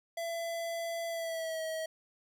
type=tone with pitch glide; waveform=square; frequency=671 to 639.6 Hz; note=E5 to D#5; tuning=+31 to +48 cents; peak=-35 dBFS; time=0.17-1.86 s; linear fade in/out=5 ms; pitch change=-83 cents; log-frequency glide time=1.08-1.62 s; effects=none